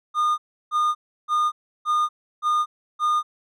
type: tone bursts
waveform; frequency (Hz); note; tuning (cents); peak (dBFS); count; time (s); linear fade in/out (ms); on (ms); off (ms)
triangle; 1219; D#6; -36; -16; 6; 0.14-3.23; 50; 240; 330
effects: none